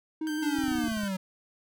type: tone with vibrato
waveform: triangle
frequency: 308.7 Hz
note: D#4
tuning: 14 cents flat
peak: -27 dBFS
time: 0.21-0.88 s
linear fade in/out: 5 ms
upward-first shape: square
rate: 5.9 Hz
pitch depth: 30 cents each way
type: tone with pitch glide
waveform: sawtooth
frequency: 1568 to 1540.2 Hz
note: G6 to G6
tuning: 0 to -31 cents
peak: -34 dBFS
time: 0.27-1.08 s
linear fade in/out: 0 ms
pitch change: -31 cents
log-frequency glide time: 0.59-0.72 s
type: linear sweep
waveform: square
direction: down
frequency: 300 to 183.8 Hz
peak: -30 dBFS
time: 0.42-1.17 s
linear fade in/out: 10 ms
type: clicks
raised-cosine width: 5 ms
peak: -31 dBFS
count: 11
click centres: 0.587 / 0.638 / 0.682 / 0.716 / 0.754 / 0.785 / 0.84 / 0.885 / 0.919 / 0.971 / 1.035 s
effects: none